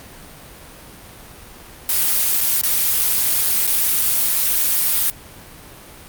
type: noise with dropouts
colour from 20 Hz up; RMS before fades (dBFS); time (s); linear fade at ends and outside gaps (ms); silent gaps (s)
blue; -17; 1.89-5.1; 1; 2.407-2.41 / 2.613-2.635 / 3.669-3.675
effects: pink hiss -40 dBFS RMS until 6.08 s + Opus 48 kbps